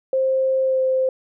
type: tone with pitch glide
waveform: sine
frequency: 527 to 521.5 Hz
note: C5 to C5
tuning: +12 to -6 cents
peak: -16 dBFS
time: 0.13-1.09 s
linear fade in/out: 2 ms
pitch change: -18 cents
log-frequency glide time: 0.63-0.81 s
effects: none